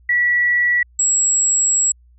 sine tone pair in turn, 1943 / 7696 Hz, B6 / B8, -29 / -46 cents, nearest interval 2 octaves, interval 2383 cents, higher second, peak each -13 dBFS, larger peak neither, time 0.09-0.83 / 0.99-1.92 s, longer second, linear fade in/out 5 ms, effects added 60 Hz sine -47 dBFS peak until 2.18 s

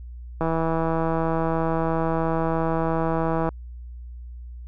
click train, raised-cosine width 1 ms, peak -11 dBFS, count 503, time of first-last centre 0.41-3.49 s, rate 163 Hz, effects added 60 Hz sine -35 dBFS peak until 4.67 s

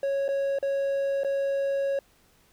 triangle tone with dropouts, 552 Hz, C#5, 7 cents flat, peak -22 dBFS, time 0.03-1.99 s, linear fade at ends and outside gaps 2 ms, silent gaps 0.281-0.288 / 0.587-0.627 / 1.235-1.246 s, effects pink hiss -62 dBFS RMS until 2.52 s

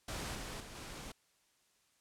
pink noise with level steps, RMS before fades -41 / -44 / -50 / -47 dBFS, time 0.08-1.12 s, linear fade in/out 5 ms, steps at 0.35 / 0.6 / 0.75 s, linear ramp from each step 2 ms, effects white hiss -73 dBFS RMS until 2 s + low-pass 10000 Hz 12 dB/octave

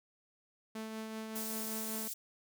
sawtooth tone with tremolo, 220 Hz, A3, in tune, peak -35 dBFS, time 0.75-2.08 s, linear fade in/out 5 ms, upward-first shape triangle, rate 5.2 Hz, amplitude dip 35%
white high-pass noise, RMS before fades -41 dBFS, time 1.35-2.14 s, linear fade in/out 10 ms, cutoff 5400 Hz, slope 12 dB/octave
effects none

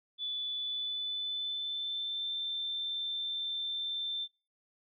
sine tone with pitch glide, 3470 to 3559 Hz, A7 to A7, -25 to +19 cents, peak -33 dBFS, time 0.18-4.28 s, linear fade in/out 50 ms, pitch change +44 cents, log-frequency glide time 0.57-2.33 s, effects noise-tail reverb RT60 0.3 s tail -23 dB re dry

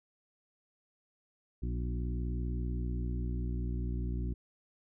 harmonic tone with a mistuned harmonic, 60.3 Hz, B1, 41 cents flat, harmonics 1 / 2 / 3 / 4 / 5 / 6, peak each -33 / -39 / -43 / -45 / -47 / -49 dBFS, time 1.62-4.34 s, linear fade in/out 10 ms, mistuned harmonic 4, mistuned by +34 cents, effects none

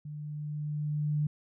sine tone with level ramp, 149.4 Hz, D3, 30 cents sharp, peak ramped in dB -38 to -25 dBFS, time 0.05-1.27 s, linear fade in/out 5 ms, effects none

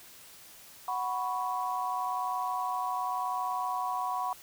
sine chord, F# suspended fourth, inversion none, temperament equal, 740 / 987.8 / 1108.7 Hz, F#5 / B5 / C#6, 0 / 0 / 0 cents, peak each -34 / -33 / -35 dBFS, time 0.88-4.33 s, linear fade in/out 2 ms, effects white hiss -52 dBFS RMS until 4.42 s

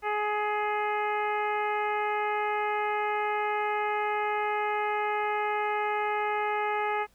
harmonic tone, 419.5 Hz, G#4, 17 cents sharp, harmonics 1 / 2 / 3 / 4 / 5 / 6 / 7, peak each -32 / -29 / -34 / -38 / -36 / -41 / -50 dBFS, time 0.02-7.07 s, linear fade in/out 50 ms, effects added 50 Hz sine -65 dBFS peak until 7.14 s + pink hiss -65 dBFS RMS until 7.14 s

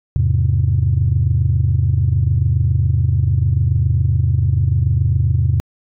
sine chord, E augmented, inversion none, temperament equal with one note detuned, 83.03 / 103.83 / 130.81 Hz, E2 / G#2 / B#2, +13 / 0 / 0 cents, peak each -16 dBFS, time 0.16-5.6 s, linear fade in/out 0 ms, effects tanh soft clip ceiling -5 dBFS

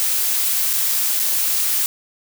blue noise with dropouts, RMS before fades -19 dBFS, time 0-1.86 s, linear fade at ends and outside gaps 0 ms, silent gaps 0.731-0.735 / 1.193-1.198 s, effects none

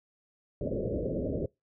white low-pass noise, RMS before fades -32 dBFS, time 0.61-1.46 s, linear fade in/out 5 ms, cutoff 600 Hz, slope 96 dB/octave, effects noise-tail reverb RT60 0.2 s tail -25 dB re dry

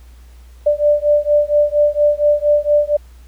sine beating tone pair, 588 / 592.3 Hz, D5 / D5, +2 / +15 cents, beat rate 4.3 Hz, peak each -14 dBFS, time 0.66-2.97 s, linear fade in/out 10 ms, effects added 60 Hz sine -38 dBFS peak until 3.27 s + pink hiss -53 dBFS RMS until 3.27 s

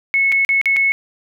sine tone with dropouts, 2195 Hz, C#7, 18 cents flat, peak -12 dBFS, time 0.14-0.92 s, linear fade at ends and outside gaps 0 ms, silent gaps 0.319-0.323 / 0.449-0.491 / 0.614-0.657 / 0.763-0.767 s, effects none

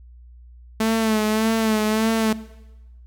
sawtooth tone with vibrato, 219.2 Hz, A3, 6 cents flat, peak -14 dBFS, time 0.8-2.33 s, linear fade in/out 5 ms, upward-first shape sine, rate 1.7 Hz, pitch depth 44 cents each way, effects noise-tail reverb RT60 1.0 s tail -18 dB re dry + added 60 Hz sine -42 dBFS peak until 3.06 s

